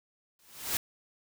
white noise with exponential growth, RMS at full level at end -27 dBFS, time 0.39-0.77 s, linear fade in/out 2 ms, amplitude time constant 82 ms, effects none

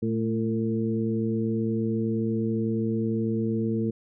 harmonic tone with a mistuned harmonic, 113.2 Hz, A2, 50 cents sharp, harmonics 1 / 2 / 3 / 4, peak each -30 / -26 / -31 / -32 dBFS, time 0.02-3.91 s, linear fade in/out 10 ms, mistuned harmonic 2, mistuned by -38 cents, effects none

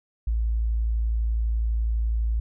sine tone, 56 Hz, A1, 31 cents sharp, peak -21 dBFS, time 0.27-2.4 s, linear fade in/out 5 ms, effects none

